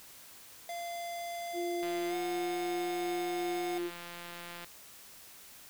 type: tone with pitch glide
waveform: square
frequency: 689 to 724.5 Hz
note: F5 to F#5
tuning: -24 to -37 cents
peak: -38 dBFS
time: 0.69-3.78 s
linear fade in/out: 2 ms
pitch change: +87 cents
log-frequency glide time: 2.08-2.15 s
type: tone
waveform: sine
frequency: 348.8 Hz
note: F4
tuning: 2 cents flat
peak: -33 dBFS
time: 1.53-3.91 s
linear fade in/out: 50 ms
type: click train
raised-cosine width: 0.3 ms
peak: -29 dBFS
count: 488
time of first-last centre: 1.83-4.645 s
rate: 173 Hz
effects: white hiss -53 dBFS RMS until 5.69 s